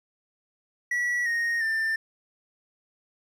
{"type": "tone with pitch steps", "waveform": "triangle", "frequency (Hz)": [1940, 1862, 1787.2], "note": ["B6", "A#6", "A6"], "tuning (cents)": [-31, -2, 27], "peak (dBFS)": -22, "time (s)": [0.91, 1.96], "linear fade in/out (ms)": 5, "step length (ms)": 350, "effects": []}